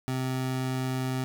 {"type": "tone", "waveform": "25% pulse", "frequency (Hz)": 129.8, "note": "C3", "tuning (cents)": -13, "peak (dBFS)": -24, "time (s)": [0.08, 1.24], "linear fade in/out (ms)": 0, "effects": []}